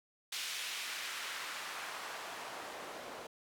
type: noise with band-pass filter sweep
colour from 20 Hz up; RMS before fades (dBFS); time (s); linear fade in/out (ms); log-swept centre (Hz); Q
white; -43; 0.32-3.27; 5; 3200 to 500; 0.91
effects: none